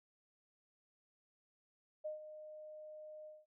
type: tone with ADSR envelope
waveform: sine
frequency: 614 Hz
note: D#5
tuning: 23 cents flat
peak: -38 dBFS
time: 2.04-3.46 s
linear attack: 17 ms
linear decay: 130 ms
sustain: -11 dB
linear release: 200 ms
effects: none